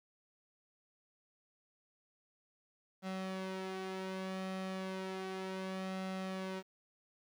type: tone with flanger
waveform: sawtooth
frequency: 189 Hz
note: F#3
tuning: 37 cents sharp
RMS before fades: -41 dBFS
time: 3.02-6.63 s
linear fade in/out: 50 ms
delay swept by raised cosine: 1.5 to 3.7 ms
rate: 0.33 Hz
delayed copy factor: +0.55
effects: low-pass 5000 Hz 12 dB/octave + 11-bit